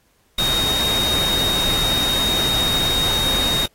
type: tone in noise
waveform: sine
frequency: 3729 Hz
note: A#7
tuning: in tune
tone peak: -18 dBFS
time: 0.38-3.66 s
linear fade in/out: 5 ms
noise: pink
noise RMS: -24 dBFS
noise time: 0.38-3.66 s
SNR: +3 dB
effects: pink hiss -61 dBFS RMS until 3.74 s + AAC 48 kbps